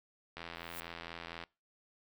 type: click train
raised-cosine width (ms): 0.3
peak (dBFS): -27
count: 91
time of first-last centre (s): 0.37-1.438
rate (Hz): 84.3
type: noise with exponential growth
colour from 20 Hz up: violet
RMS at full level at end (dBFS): -42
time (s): 0.55-0.8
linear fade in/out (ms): 0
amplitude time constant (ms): 54
effects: noise-tail reverb RT60 0.3 s tail -24 dB re dry